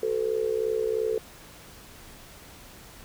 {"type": "tone with amplitude modulation", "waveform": "sine", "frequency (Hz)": 441.4, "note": "A4", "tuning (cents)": 5, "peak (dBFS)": -20, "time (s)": [0.03, 1.18], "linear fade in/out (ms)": 2, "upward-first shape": "sine", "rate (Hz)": 63, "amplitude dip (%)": 85, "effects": ["pink hiss -48 dBFS RMS until 3.04 s"]}